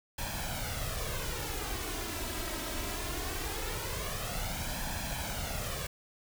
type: noise with flanger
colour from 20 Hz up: pink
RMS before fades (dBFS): -36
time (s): 0.18-5.87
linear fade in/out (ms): 5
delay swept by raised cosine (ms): 1.2 to 3.1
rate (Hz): 0.21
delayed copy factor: +0.65
effects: none